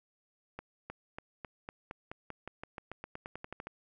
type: accelerating click train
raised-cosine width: 0.5 ms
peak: -26 dBFS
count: 20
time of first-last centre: 0.59-3.67 s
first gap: 310 ms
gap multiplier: 0.92
effects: none